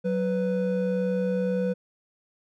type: tone pair together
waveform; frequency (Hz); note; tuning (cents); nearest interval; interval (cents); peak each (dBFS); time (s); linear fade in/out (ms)
triangle; 186.1 / 496.5; F#3 / B4; +10 / +9; octave + perfect fourth; 1699; -24; 0.04-1.74; 20
effects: none